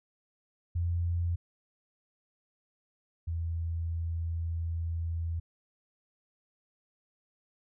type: tone pair in turn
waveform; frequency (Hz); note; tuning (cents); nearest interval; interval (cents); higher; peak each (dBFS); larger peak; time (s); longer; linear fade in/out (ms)
sine; 86 / 83.17; F2 / E2; -26 / +16; minor second; 58; first; -27 / -30; first; 0.75-1.36 / 3.27-5.4; second; 10
effects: none